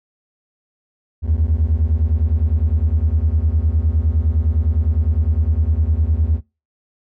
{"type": "beating tone pair", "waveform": "triangle", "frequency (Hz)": [73.42, 83.22], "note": ["D2", "E2"], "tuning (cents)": [0, 17], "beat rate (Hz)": 9.8, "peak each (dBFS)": -14, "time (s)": [1.22, 6.41], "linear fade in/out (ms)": 50, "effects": ["noise-tail reverb RT60 0.3 s tail -25 dB re dry", "tanh soft clip ceiling -7 dBFS"]}